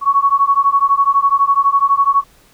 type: beating tone pair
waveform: sine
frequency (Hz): 1108.7 / 1120.7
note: C#6 / C#6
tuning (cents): 0 / +19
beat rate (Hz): 12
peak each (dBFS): -13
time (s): 0.01-2.24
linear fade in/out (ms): 50
effects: pink hiss -50 dBFS RMS until 2.53 s